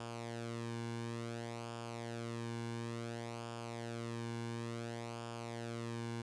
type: tone with flanger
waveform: sawtooth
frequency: 116.54 Hz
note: A#2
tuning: in tune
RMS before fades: -43 dBFS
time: 0-6.22 s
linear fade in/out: 5 ms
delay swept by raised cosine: 0.49 to 1.59 ms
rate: 0.57 Hz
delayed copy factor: -0.6
effects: resampled to 22050 Hz